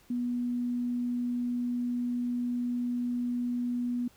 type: tone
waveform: sine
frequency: 243.6 Hz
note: B3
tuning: 24 cents flat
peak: -28 dBFS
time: 0.1-4.08 s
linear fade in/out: 5 ms
effects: pink hiss -61 dBFS RMS until 4.16 s